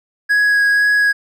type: tone with vibrato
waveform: triangle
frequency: 1661.2 Hz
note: G#6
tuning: in tune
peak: -9 dBFS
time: 0.29-1.13 s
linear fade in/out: 20 ms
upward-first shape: sine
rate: 2 Hz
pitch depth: 10 cents each way
effects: none